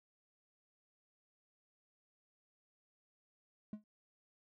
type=tone with exponential decay; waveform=triangle; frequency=211.5 Hz; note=G#3; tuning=32 cents sharp; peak=-36 dBFS; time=3.73-3.84 s; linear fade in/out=2 ms; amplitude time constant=23 ms; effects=none